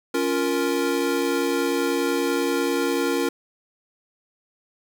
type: chord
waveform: square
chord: Bb minor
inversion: first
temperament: equal with one note detuned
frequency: 278.9 / 349.2 / 466.2 Hz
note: Db4 / F4 / Bb4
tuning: +11 / 0 / 0 cents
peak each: -26 dBFS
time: 0.14-3.29 s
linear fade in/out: 5 ms
effects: 9-bit